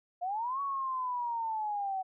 sine linear two-way sweep, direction up then down, 690 to 1126 to 749 Hz, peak -31 dBFS, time 0.21-2.03 s, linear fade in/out 20 ms, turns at 0.61 s, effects none

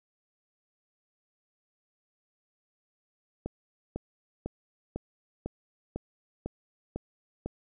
click train, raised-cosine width 2 ms, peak -20 dBFS, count 9, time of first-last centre 3.46-7.46 s, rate 2 Hz, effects none

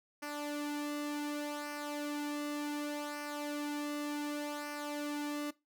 sawtooth tone with flanger, 293.7 Hz, D4, in tune, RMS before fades -38 dBFS, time 0.22-5.51 s, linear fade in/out 10 ms, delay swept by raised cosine 0.27 to 2.17 ms, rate 0.67 Hz, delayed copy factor -0.6, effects noise-tail reverb RT60 0.2 s tail -19 dB re dry

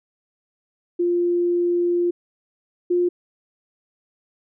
sine tone pair in turn, 349.2 / 353.5 Hz, F4 / F4, 0 / +21 cents, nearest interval unison, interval 21 cents, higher second, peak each -17 / -16 dBFS, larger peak second, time 0.99-2.11 / 2.9-3.09 s, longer first, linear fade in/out 10 ms, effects none

